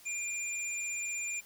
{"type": "tone pair together", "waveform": "sine", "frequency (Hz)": [2400, 7192], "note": ["D7", "A8"], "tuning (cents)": [37, 37], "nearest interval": "octave + perfect fifth", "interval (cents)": 1900, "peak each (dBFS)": [-36, -37], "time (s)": [0.05, 1.41], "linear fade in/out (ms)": 20, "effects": ["white hiss -57 dBFS RMS until 1.45 s"]}